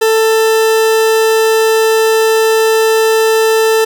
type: tone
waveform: 40% pulse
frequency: 443.4 Hz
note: A4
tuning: 13 cents sharp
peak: -7 dBFS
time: 0.01-3.85 s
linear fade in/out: 10 ms
effects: none

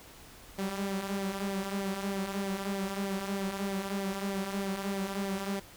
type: tone with flanger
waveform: sawtooth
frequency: 196 Hz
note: G3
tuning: in tune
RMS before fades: -34 dBFS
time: 0.58-5.6 s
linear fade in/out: 10 ms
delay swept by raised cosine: 0.71 to 5.61 ms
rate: 3.2 Hz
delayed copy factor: -0.55
effects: pink hiss -52 dBFS RMS until 5.76 s

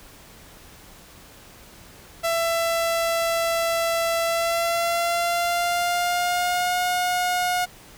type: tone with pitch glide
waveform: sawtooth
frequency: 668 to 720.1 Hz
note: E5 to F#5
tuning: +23 to -47 cents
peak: -17 dBFS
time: 2.23-7.66 s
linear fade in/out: 20 ms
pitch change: +130 cents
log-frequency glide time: 4.24-6.78 s
effects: pink hiss -47 dBFS RMS until 7.97 s

